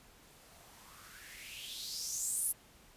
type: noise with band-pass filter sweep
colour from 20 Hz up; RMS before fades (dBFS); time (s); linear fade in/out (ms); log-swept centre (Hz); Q
violet; -42; 0.21-2.53; 20; 390 to 11000; 5.2
effects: pink hiss -61 dBFS RMS until 2.96 s + resampled to 32000 Hz